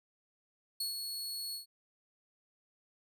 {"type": "tone with ADSR envelope", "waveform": "sawtooth", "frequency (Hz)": 4363, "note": "C#8", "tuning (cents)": -28, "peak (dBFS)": -30, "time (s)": [0.8, 1.66], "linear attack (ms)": 5, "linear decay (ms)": 130, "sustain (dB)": -5, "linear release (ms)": 120, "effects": []}